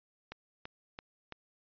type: click train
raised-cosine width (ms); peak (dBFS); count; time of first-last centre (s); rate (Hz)
0.3; -26; 4; 0.32-1.323; 2.99
effects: resampled to 11025 Hz